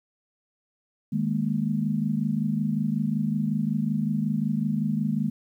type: chord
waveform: sine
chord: D# suspended fourth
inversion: none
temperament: equal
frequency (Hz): 155.56 / 207.7 / 233.1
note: D#3 / G#3 / A#3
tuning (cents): 0 / 0 / 0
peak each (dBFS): -28 / -26 / -28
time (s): 1.12-5.3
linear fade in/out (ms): 10
effects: 10-bit